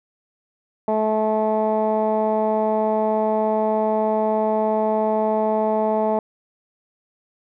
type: tone with low-pass filter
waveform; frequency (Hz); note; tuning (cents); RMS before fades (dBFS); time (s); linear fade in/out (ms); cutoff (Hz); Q
15% pulse; 216.7; A3; -26; -20; 0.88-6.19; 2; 790; 2.8
effects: none